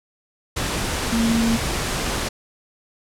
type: tone in noise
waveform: sine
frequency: 228.8 Hz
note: A#3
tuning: 32 cents flat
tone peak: -17 dBFS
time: 1.12-1.57 s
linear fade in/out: 10 ms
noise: pink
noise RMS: -24 dBFS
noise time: 0.56-2.29 s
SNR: +4 dB
effects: low-pass 10000 Hz 12 dB/octave